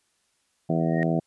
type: harmonic tone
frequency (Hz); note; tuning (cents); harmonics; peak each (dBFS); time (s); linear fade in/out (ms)
82.1; E2; -6; 2 / 3 / 4 / 5 / 6 / 7 / 8 / 9; -24 / -29 / -29 / -34 / -35 / -35 / -30 / -35; 0.69-1.2; 10
type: tone with exponential growth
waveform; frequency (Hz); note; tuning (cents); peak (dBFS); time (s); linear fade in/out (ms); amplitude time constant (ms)
sine; 1864.7; A#6; 0; -25; 0.8-1.03; 0; 48
effects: white hiss -70 dBFS RMS until 1.26 s + resampled to 24000 Hz

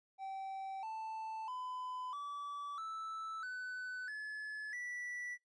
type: tone with pitch steps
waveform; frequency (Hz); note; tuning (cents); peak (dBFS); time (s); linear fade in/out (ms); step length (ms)
triangle; 773 / 882.8 / 1008.3 / 1151.5 / 1315.1 / 1502 / 1715.4 / 1959.1; G5 / A5 / B5 / D6 / E6 / F#6 / A6 / B6; -24 / +5 / +36 / -34 / -4 / +26 / -44 / -14; -39; 0.18-5.38; 50; 650
effects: noise-tail reverb RT60 0.2 s tail -23 dB re dry + resampled to 22050 Hz

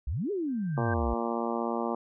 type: exponential two-way sweep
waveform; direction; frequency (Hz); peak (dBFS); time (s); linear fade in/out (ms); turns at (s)
sine; up then down; 56 to 428.6 to 56; -28; 0.07-1.14; 5; 0.31
type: tone with exponential growth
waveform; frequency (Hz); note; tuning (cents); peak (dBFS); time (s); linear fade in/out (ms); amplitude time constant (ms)
sine; 1568; G6; 0; -31; 0.48-0.94; 5; 100
type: harmonic tone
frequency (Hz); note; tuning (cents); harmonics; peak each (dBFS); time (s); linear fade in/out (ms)
116.6; A#2; +1; 2 / 3 / 4 / 5 / 6 / 7 / 8 / 9 / 10; -33 / -35 / -36 / -37 / -38 / -38 / -39 / -40 / -40; 0.77-1.95; 5
effects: none

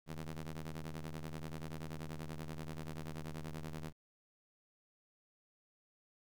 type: ring-modulated tone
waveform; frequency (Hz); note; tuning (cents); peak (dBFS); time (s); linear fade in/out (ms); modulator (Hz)
sawtooth; 79.9; D#2; +47; -35; 0.06-3.93; 50; 74.7
effects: 12-bit

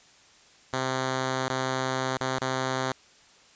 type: tone with dropouts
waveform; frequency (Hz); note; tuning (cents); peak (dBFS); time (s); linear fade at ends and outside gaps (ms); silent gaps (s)
5% pulse; 130.8; C3; 0; -15; 0.73-2.92; 2; 1.483-1.5 / 2.173-2.207 / 2.387-2.415
effects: white hiss -56 dBFS RMS until 3.55 s + resampled to 16000 Hz

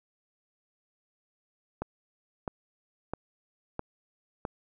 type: click train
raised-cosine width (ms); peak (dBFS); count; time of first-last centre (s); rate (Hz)
1; -18; 5; 1.82-4.452; 1.52
effects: none

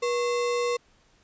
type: tone with sample-and-hold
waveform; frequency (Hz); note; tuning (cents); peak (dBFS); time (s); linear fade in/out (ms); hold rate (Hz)
sine; 482.5; B4; -40; -23; 0.02-0.77; 10; 1575
effects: pink hiss -62 dBFS RMS until 1.23 s + resampled to 16000 Hz

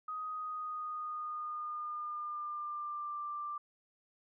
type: tone with pitch glide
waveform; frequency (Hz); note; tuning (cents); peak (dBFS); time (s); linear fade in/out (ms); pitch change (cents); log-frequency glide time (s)
sine; 1252 to 1181.7; D#6 to D6; +10 to +10; -37; 0.08-3.58; 5; -100; 0.25-3.19
effects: none

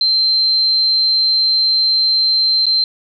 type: tone with dropouts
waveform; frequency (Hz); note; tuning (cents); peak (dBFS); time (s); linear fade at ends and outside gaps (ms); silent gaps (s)
sine; 4124; C8; -26; -11; 0.01-2.84; 2; 2.657-2.665
effects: none

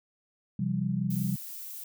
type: chord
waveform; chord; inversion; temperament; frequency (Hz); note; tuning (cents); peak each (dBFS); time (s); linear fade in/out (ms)
sine; C suspended fourth; none; equal with one note detuned; 130.81 / 170.43 / 196; C3 / F3 / G3; 0 / -42 / 0; -32 / -31 / -30; 0.59-1.36; 5
type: noise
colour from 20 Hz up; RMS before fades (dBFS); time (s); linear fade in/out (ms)
violet; -41; 1.1-1.84; 5
effects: none

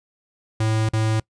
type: tone with dropouts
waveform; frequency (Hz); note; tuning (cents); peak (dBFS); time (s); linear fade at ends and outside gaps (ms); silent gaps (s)
square; 110; A2; 0; -19; 0.6-1.2; 5; 0.89-0.933
effects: noise-tail reverb RT60 0.1 s tail -24 dB re dry + resampled to 22050 Hz

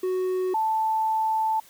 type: tone pair in turn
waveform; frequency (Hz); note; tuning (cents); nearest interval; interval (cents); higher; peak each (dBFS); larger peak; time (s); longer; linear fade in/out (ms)
triangle / sine; 370 / 880; F#4 / A5; 0 / 0; octave + minor third; 1500; second; -21; neither; 0.03-0.54 / 0.54-1.6; second; 5
effects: white hiss -53 dBFS RMS until 1.69 s

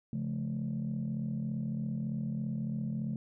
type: chord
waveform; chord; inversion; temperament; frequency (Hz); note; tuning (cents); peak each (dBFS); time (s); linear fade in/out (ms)
sine; Db augmented; none; just; 138.59 / 173.24 / 216.5; Db3 / F3 / A3; 0 / -14 / -28; -35 / -38 / -34; 0.13-3.16; 2
effects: tanh soft clip ceiling -27 dBFS

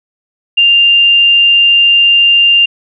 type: tone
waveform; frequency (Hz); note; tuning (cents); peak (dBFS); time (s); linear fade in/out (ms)
sine; 2794; F7; 0; -4; 0.57-2.66; 10
effects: none

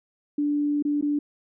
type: tone with dropouts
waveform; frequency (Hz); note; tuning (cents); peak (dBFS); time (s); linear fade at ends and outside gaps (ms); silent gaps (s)
sine; 292.3; D4; -8; -21; 0.38-1.19; 5; 0.825-0.85 / 1.012-1.024
effects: none

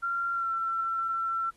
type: tone with pitch glide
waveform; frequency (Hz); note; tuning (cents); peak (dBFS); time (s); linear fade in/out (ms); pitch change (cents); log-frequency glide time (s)
sine; 1379 to 1346.7; F6 to E6; -22 to +37; -27; 0.02-1.51; 20; -41; 0.34-0.49
effects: pink hiss -64 dBFS RMS until 1.56 s + AAC 32 kbps

